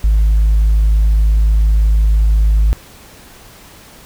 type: tone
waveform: sine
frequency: 52.9 Hz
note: G#1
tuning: 33 cents sharp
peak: -6 dBFS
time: 0.04-2.73 s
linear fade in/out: 0 ms
effects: tanh soft clip ceiling -6 dBFS + pink hiss -40 dBFS RMS until 4.05 s